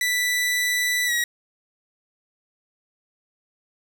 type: tone with pitch glide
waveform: sawtooth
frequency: 1975.5 to 1908.2 Hz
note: B6 to A#6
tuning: 0 to +40 cents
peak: -17 dBFS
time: 0.01-1.24 s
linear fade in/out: 2 ms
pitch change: -60 cents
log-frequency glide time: 1.06-1.12 s
effects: none